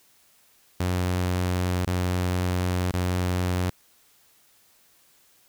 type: tone with dropouts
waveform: sawtooth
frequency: 90.4 Hz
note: F#2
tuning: 40 cents flat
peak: -19 dBFS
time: 0.8-3.7 s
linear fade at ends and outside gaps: 5 ms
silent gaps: 1.851-1.87 / 2.914-2.937 s
effects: white hiss -60 dBFS RMS until 5.48 s